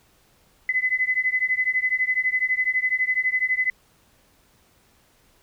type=beating tone pair; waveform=sine; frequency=2014 / 2026 Hz; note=B6 / B6; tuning=+33 / +44 cents; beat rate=12 Hz; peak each=-23 dBFS; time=0.69-3.7 s; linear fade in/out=2 ms; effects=pink hiss -60 dBFS RMS until 5.42 s